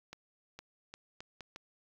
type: accelerating click train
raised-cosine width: 0.2 ms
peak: -28 dBFS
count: 6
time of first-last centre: 0.13-1.561 s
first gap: 460 ms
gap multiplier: 0.76
effects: low-pass 7000 Hz 12 dB/octave + 9-bit